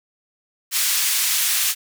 white band-pass noise, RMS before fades -20 dBFS, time 0.71-1.75 s, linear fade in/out 50 ms, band 1800 to 15000 Hz, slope 12 dB/octave, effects none

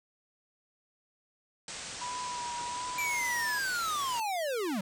white low-pass noise, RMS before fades -42 dBFS, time 1.68-4.2 s, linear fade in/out 2 ms, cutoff 8700 Hz, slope 96 dB/octave
sine tone with vibrato, 977 Hz, B5, 19 cents flat, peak -35 dBFS, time 2.01-3.59 s, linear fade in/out 10 ms, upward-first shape sine, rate 1.4 Hz, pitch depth 29 cents each way
square linear sweep, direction down, 2356 to 176.7 Hz, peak -31 dBFS, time 2.98-4.81 s, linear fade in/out 5 ms
effects none

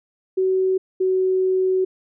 sine tone pair in turn, 376.5 / 374.5 Hz, F#4 / F#4, +30 / +21 cents, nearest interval unison, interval 9 cents, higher first, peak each -16 dBFS, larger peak neither, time 0.37-0.78 / 1-1.85 s, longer second, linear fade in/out 10 ms, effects none

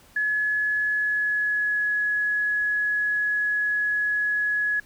sine tone with pitch glide, 1700 to 1686.3 Hz, G#6 to G#6, +40 to +26 cents, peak -21 dBFS, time 0.16-4.8 s, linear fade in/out 5 ms, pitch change -14 cents, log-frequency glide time 0.9-1.87 s, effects pink hiss -54 dBFS RMS until 4.85 s

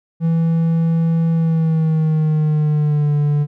triangle tone with pitch glide, 164.81 to 146.83 Hz, E3 to D3, 0 to 0 cents, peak -11 dBFS, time 0.2-3.47 s, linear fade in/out 50 ms, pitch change -200 cents, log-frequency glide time 1.32-3.14 s, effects none

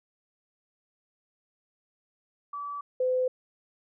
sine tone pair in turn, 1151 / 509.3 Hz, D6 / C5, -35 / -47 cents, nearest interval octave + major second, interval 1412 cents, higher first, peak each -33 / -23 dBFS, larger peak second, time 2.53-2.81 / 3-3.28 s, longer neither, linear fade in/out 5 ms, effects none

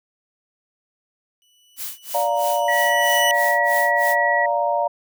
sawtooth tone with exponential growth, 2960 Hz, F#7, in tune, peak -16 dBFS, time 1.42-3.31 s, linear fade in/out 0 ms, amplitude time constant 410 ms
blue noise with tremolo, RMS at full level -29 dBFS, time 1.76-4.16 s, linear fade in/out 50 ms, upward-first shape sine, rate 3.1 Hz, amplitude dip 100%
sine chord, Bb major, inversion first, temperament just, 582.7 / 699.2 / 932.3 Hz, D5 / F5 / Bb5, -14 / +2 / 0 cents, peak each -22 dBFS, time 2.14-4.88 s, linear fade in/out 10 ms
sine tone, 1929 Hz, B6, 41 cents flat, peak -19 dBFS, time 2.68-4.46 s, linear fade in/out 5 ms
effects none

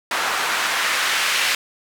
white noise with band-pass filter sweep, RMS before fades -21 dBFS, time 0.11-1.55 s, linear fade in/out 2 ms, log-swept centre 1100 to 2200 Hz, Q 1.1, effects none

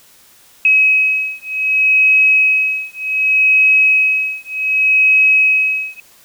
sine beating tone pair, 2550 / 2550.66 Hz, D#7 / D#7, +42 / +42 cents, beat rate 0.66 Hz, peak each -13 dBFS, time 0.65-6 s, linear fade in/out 2 ms, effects white hiss -47 dBFS RMS until 6.24 s

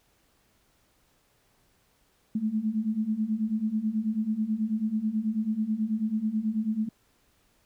sine beating tone pair, 211.7 / 220.9 Hz, G#3 / A3, +33 / +7 cents, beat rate 9.2 Hz, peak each -30 / -27 dBFS, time 2.35-6.89 s, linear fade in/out 5 ms, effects pink hiss -67 dBFS RMS until 7.65 s

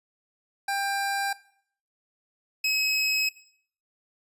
25% pulse tone pair in turn, 794 / 2558 Hz, G5 / D#7, +22 / +47 cents, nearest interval octave + minor sixth, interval 2025 cents, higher second, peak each -22 / -19 dBFS, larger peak second, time 0.68-1.33 / 2.64-3.29 s, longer neither, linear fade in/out 5 ms, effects noise-tail reverb RT60 0.6 s tail -19 dB re dry + resampled to 32000 Hz

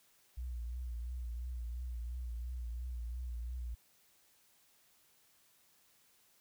sine tone with vibrato, 60.1 Hz, B1, 46 cents flat, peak -38 dBFS, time 0.37-3.75 s, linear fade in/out 10 ms, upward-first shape triangle, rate 2.9 Hz, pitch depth 78 cents each way, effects white hiss -69 dBFS RMS until 6.4 s

